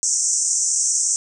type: band-pass noise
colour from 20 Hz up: pink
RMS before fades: -20 dBFS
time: 0.03-1.16 s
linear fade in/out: 0 ms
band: 5700 to 8500 Hz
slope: 96 dB/octave
effects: none